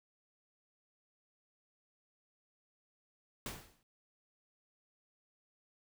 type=noise with exponential decay; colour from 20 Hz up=pink; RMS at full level=-39 dBFS; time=3.46-3.83 s; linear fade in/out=1 ms; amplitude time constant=79 ms; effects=none